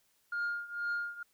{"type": "tone with tremolo", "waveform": "sine", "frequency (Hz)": 1414, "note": "F6", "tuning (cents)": 21, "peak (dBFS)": -28, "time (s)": [0.32, 1.23], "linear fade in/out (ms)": 5, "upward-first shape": "triangle", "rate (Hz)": 2.1, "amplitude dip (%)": 90, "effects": ["tanh soft clip ceiling -29 dBFS", "white hiss -72 dBFS RMS until 1.33 s"]}